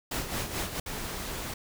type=noise with tremolo; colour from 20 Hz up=pink; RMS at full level=-31 dBFS; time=0.11-0.8 s; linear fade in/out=5 ms; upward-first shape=sine; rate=4.6 Hz; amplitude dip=60%
type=noise; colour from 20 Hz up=pink; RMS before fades=-36 dBFS; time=0.86-1.54 s; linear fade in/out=5 ms
effects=none